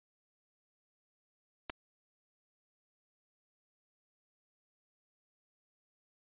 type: clicks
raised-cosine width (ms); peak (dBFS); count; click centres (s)
0.3; -23; 2; 1.697 / 1.7
effects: resampled to 8000 Hz